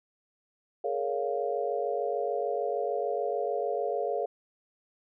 sine chord, Bb minor seventh, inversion third, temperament just, 419.5 / 466.2 / 559.4 / 699.2 Hz, Ab4 / Bb4 / Db5 / F5, +17 / 0 / +16 / +2 cents, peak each -33 dBFS, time 0.84-4.26 s, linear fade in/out 5 ms, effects none

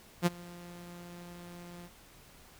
sawtooth tone with ADSR envelope, 174.61 Hz, F3, in tune, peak -18 dBFS, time 0.22-1.9 s, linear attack 43 ms, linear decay 25 ms, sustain -24 dB, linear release 54 ms, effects pink hiss -57 dBFS RMS until 2.59 s

